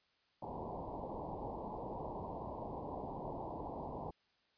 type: low-pass noise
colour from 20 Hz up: white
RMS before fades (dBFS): -44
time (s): 0.42-4.11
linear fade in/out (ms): 5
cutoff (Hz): 1000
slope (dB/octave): 96
effects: white hiss -75 dBFS RMS until 4.57 s + resampled to 11025 Hz